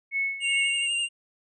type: tone with tremolo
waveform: sine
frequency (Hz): 2200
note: C#7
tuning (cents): -14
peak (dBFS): -23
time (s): 0.11-0.88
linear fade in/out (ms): 50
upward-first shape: sine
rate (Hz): 2.6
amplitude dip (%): 75
type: tone with vibrato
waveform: square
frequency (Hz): 2799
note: F7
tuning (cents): +3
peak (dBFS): -25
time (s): 0.4-1.09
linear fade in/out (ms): 50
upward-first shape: sine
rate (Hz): 12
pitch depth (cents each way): 24
effects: resampled to 24000 Hz